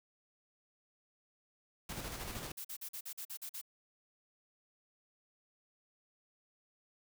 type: noise with tremolo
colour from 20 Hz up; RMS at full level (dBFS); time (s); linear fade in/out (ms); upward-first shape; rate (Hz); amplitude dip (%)
pink; -42; 1.89-2.52; 5; square; 13; 35
type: noise bursts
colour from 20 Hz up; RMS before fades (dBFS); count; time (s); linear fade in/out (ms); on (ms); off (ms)
blue; -44; 9; 2.57-3.615; 10; 77; 44
effects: none